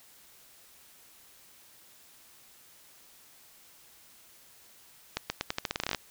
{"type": "accelerating click train", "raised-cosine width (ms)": 0.2, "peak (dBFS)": -12, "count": 15, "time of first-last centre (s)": [5.17, 5.948], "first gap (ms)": 130, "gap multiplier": 0.85, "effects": ["white hiss -57 dBFS RMS until 6.1 s"]}